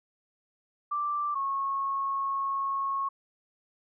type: tone pair in turn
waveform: sine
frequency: 1174.7 / 1095.3 Hz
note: D6 / C#6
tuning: 0 / -21 cents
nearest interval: minor second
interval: 121 cents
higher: first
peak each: -27 dBFS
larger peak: neither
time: 0.91-1.35 / 1.35-3.09 s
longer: second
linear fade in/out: 10 ms
effects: none